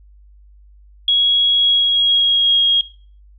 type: tone with pitch glide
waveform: sine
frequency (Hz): 3322 to 3272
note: G#7 to G#7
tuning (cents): 0 to -26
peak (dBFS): -11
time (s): 1.08-2.81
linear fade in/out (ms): 2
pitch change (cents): -26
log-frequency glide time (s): 1.56-2.61
effects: noise-tail reverb RT60 0.4 s tail -17 dB re dry + added 50 Hz sine -43 dBFS peak until 3.38 s